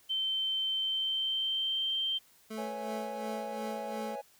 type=tone with pitch glide; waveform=sine; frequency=3100 to 3141 Hz; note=G7 to G7; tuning=-20 to +3 cents; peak=-29 dBFS; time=0.09-2.19 s; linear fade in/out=20 ms; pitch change=+23 cents; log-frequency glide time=0.74-1.96 s
type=tone with tremolo; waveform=25% pulse; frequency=219 Hz; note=A3; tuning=8 cents flat; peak=-33 dBFS; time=2.5-4.16 s; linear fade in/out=10 ms; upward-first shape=sine; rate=2.8 Hz; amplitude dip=60%
type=chord; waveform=triangle; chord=C# minor seventh; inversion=third; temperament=equal; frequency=493.9 / 554.4 / 659.3 / 830.6 Hz; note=B4 / C#5 / E5 / G#5; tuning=0 / 0 / 0 / 0 cents; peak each=-43 / -39 / -44 / -38 dBFS; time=2.57-4.22 s; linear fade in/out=20 ms
effects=white hiss -63 dBFS RMS until 4.39 s